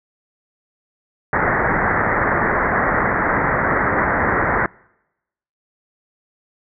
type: low-pass noise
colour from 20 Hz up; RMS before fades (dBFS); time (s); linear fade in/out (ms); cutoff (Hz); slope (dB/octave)
white; -18; 1.33-4.66; 2; 2000; 96
effects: noise-tail reverb RT60 0.9 s tail -26 dB re dry